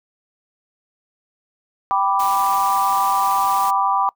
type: chord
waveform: sine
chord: G major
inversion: none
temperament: equal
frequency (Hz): 784 / 987.8 / 1174.7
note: G5 / B5 / D6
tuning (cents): 0 / 0 / 0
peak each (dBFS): -20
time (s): 1.91-4.09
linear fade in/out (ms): 0
type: noise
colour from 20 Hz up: white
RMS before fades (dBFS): -32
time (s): 2.19-3.71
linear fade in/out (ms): 10
effects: noise-tail reverb RT60 0.1 s tail -22 dB re dry